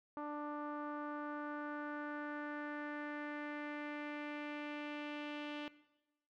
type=tone with low-pass filter sweep; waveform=sawtooth; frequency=295.3 Hz; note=D4; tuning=10 cents sharp; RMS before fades=-44 dBFS; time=0.17-5.68 s; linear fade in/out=0 ms; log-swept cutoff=1100 to 2900 Hz; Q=3.1; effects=noise-tail reverb RT60 1.0 s tail -18 dB re dry